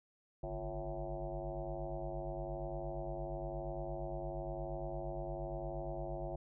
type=tone with frequency modulation; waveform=sine; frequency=349.2 Hz; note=F4; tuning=in tune; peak=-38 dBFS; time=0.43-6.36 s; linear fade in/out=5 ms; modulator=101 Hz; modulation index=4; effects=none